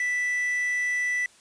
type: tone with quantisation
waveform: triangle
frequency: 1975.5 Hz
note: B6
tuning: in tune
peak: -22 dBFS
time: 0-1.26 s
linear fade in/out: 2 ms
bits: 7
effects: white hiss -56 dBFS RMS until 1.4 s + resampled to 22050 Hz